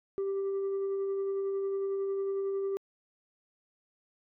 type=tone with tremolo; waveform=sine; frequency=392 Hz; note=G4; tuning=in tune; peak=-26 dBFS; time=0.18-2.77 s; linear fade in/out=0 ms; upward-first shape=sine; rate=11 Hz; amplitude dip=25%; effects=tanh soft clip ceiling -28 dBFS